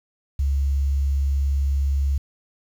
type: tone with quantisation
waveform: sine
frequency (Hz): 69.3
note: C#2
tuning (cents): 0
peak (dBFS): -18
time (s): 0.39-2.18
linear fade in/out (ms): 5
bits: 8
effects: none